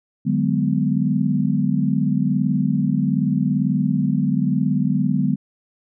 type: chord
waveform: sine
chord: G# half-diminished seventh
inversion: second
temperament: just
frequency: 149.51 / 186.89 / 207.7 / 249.2 Hz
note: D3 / F#3 / G#3 / B3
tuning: +31 / +18 / 0 / +16 cents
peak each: -22 dBFS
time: 0.25-5.36 s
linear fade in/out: 20 ms
effects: none